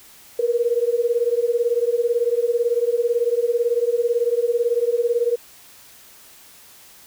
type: beating tone pair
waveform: sine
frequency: 466.2 / 484.2 Hz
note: A#4 / B4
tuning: 0 / -34 cents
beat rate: 18 Hz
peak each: -20 dBFS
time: 0.39-5.36 s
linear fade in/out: 5 ms
effects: white hiss -47 dBFS RMS until 7.06 s